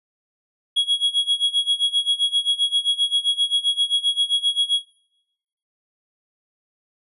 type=tone with tremolo; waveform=triangle; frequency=3322 Hz; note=G#7; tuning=in tune; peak=-13 dBFS; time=0.76-4.82 s; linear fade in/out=10 ms; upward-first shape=sine; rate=7.6 Hz; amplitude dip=90%; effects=noise-tail reverb RT60 0.9 s tail -22 dB re dry + resampled to 32000 Hz